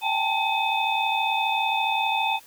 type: tone cluster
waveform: sine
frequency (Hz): 780 / 815 / 887 / 2546 / 3568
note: G5 / G#5 / A5 / D#7 / A7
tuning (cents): -9 / -33 / +14 / +39 / +23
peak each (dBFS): -29 / -31 / -25 / -27 / -30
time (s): 0.01-2.4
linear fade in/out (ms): 50
effects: white hiss -51 dBFS RMS until 2.46 s